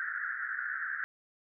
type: band-pass noise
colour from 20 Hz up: pink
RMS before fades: -36 dBFS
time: 0-1.04 s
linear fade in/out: 0 ms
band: 1400 to 1800 Hz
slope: 96 dB/octave
effects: none